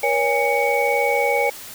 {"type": "tone cluster", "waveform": "sine", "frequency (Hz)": [478.9, 559, 820, 2241], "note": ["A#4", "C#5", "G#5", "C#7"], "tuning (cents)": [47, 14, -22, 18], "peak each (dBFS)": -22, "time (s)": [0.03, 1.5], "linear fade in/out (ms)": 5, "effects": ["white hiss -37 dBFS RMS until 1.74 s"]}